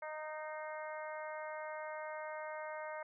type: harmonic tone with a mistuned harmonic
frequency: 308.9 Hz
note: D#4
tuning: 12 cents flat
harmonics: 2 / 3 / 4 / 5 / 6 / 7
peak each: -44 / -47 / -51 / -51 / -54 / -53 dBFS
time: 0.02-3.03 s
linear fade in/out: 5 ms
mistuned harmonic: 7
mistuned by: -25 cents
effects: none